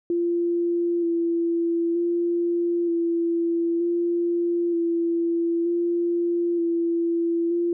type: tone with vibrato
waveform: sine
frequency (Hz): 340.7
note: F4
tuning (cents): -43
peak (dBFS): -20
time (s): 0.1-7.73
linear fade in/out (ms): 2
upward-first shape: square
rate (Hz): 0.54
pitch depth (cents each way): 17
effects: none